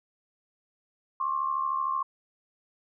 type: tone pair together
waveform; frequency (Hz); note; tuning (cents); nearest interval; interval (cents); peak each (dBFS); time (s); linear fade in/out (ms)
sine; 1067 / 1140.2; C6 / C#6; +34 / +48; minor second; 114; -27 / -32; 1.2-2.03; 5
effects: none